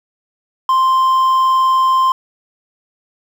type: tone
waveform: triangle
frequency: 1046.5 Hz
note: C6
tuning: in tune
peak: -8 dBFS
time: 0.69-2.12 s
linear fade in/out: 2 ms
effects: 7-bit